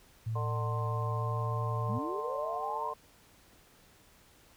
sine tone with pitch glide, 111.9 to 113.66 Hz, A2 to A#2, +30 to -43 cents, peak -31 dBFS, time 0.26-1.99 s, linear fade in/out 10 ms, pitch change +27 cents, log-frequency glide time 0.97-1.38 s
harmonic tone, 149.7 Hz, D3, 33 cents sharp, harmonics 3 / 4 / 5 / 6 / 7, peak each -42 / -42 / -45 / -46 / -37 dBFS, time 0.35-2.94 s, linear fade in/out 10 ms
sine linear sweep, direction up, 179.4 to 987.8 Hz, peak -35 dBFS, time 1.88-2.91 s, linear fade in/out 20 ms
effects pink hiss -61 dBFS RMS until 4.56 s

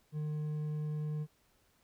triangle tone with hard clipping, 151.7 Hz, D#3, 44 cents flat, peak -35 dBFS, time 0.12-1.27 s, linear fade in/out 50 ms, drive 7 dB, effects pink hiss -71 dBFS RMS until 1.83 s

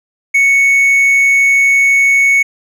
triangle tone, 2217 Hz, C#7, in tune, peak -5 dBFS, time 0.34-2.43 s, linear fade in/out 10 ms, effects none

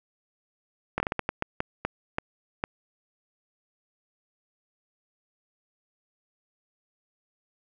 slowing click train, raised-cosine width 0.5 ms, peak -11 dBFS, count 12, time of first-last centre 0.98-2.639 s, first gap 21 ms, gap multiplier 1.36, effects none

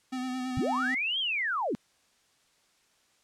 square tone with vibrato, 255.1 Hz, C4, 44 cents flat, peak -32 dBFS, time 0.12-0.95 s, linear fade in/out 10 ms, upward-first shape sine, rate 9.1 Hz, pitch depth 30 cents each way
sine linear two-way sweep, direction up then down, 70.1 to 3300 to 184 Hz, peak -27 dBFS, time 0.57-1.75 s, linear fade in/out 0 ms, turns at 1.19 s
effects white hiss -67 dBFS RMS until 3.23 s + low-pass 8000 Hz 12 dB/octave

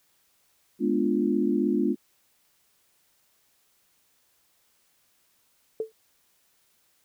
sine chord, G# diminished seventh, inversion none, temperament equal with one note detuned, 210.4 / 246.9 / 293.7 / 349.2 Hz, G#3 / B3 / D4 / F4, +23 / 0 / 0 / 0 cents, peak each -27 dBFS, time 0.79-1.96 s, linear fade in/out 50 ms
sine tone with exponential decay, 441.4 Hz, A4, 5 cents sharp, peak -22 dBFS, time 5.8-5.92 s, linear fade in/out 2 ms, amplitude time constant 25 ms
effects white hiss -67 dBFS RMS until 7.04 s

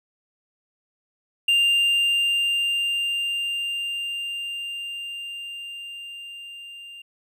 triangle tone with level ramp, 2794 Hz, F7, in tune, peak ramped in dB -14 to -37 dBFS, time 1.48-7.02 s, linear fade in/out 5 ms, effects none

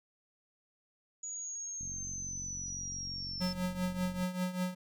sine linear sweep, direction down, 6830 to 5274 Hz, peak -38 dBFS, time 1.23-3.53 s, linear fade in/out 5 ms
click train, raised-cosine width 5 ms, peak -36 dBFS, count 112, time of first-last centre 1.81-4.228 s, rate 45.9 Hz
square tone with tremolo, 182.2 Hz, F#3, 26 cents flat, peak -30 dBFS, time 3.4-4.75 s, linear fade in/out 20 ms, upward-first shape triangle, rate 5.1 Hz, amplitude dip 80%
effects none

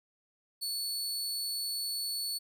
sawtooth tone, 4435 Hz, C#8, in tune, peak -30 dBFS, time 0.61-2.39 s, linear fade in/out 20 ms, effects none

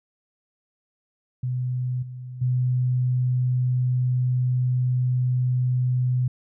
sine tone with level steps, 125.9 Hz, B2, 34 cents sharp, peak -23 / -33 / -19 dBFS, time 1.43-6.28 s, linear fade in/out 5 ms, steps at 2.02 / 2.41 s, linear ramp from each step 10 ms, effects none

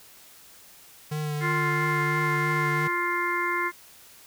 square tone with vibrato, 150.4 Hz, D3, 42 cents sharp, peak -28 dBFS, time 1.11-2.88 s, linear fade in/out 10 ms, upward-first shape triangle, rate 3 Hz, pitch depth 27 cents each way
harmonic tone, 350 Hz, F4, 4 cents sharp, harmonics 1 / 3 / 4 / 5 / 6, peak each -32 / -28 / -33 / -32 / -29 dBFS, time 1.4-3.72 s, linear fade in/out 50 ms
effects white hiss -51 dBFS RMS until 4.26 s

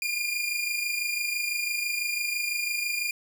sawtooth tone pair together, 2393 / 2419 Hz, D7 / D#7, +32 / -49 cents, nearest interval unison, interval 19 cents, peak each -29 / -25 dBFS, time 0.02-3.11 s, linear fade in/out 2 ms, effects none

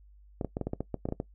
clicks, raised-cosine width 2 ms, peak -18 dBFS, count 12, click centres 0.412 / 0.447 / 0.569 / 0.613 / 0.67 / 0.734 / 0.806 / 0.943 / 1.055 / 1.088 / 1.124 / 1.201 s, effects noise-tail reverb RT60 0.1 s tail -19 dB re dry + added 50 Hz sine -53 dBFS peak until 1.34 s

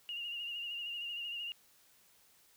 sine tone with vibrato, 2828 Hz, F7, 21 cents sharp, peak -38 dBFS, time 0.09-1.52 s, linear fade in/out 0 ms, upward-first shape sine, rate 13 Hz, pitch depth 40 cents each way, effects white hiss -66 dBFS RMS until 2.56 s

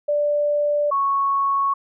sine tone pair in turn, 587.3 / 1106.1 Hz, D5 / C#6, 0 / -4 cents, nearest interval major seventh, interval 1096 cents, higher second, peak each -17 dBFS, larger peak neither, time 0.08-0.91 / 0.91-1.74 s, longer neither, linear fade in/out 10 ms, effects none

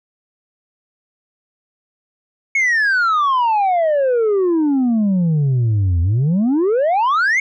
sine exponential two-way sweep, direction down then up, 2217 to 82.41 to 2217 Hz, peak -10 dBFS, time 2.55-7.4 s, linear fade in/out 5 ms, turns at 6.01 s, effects tanh soft clip ceiling -12 dBFS

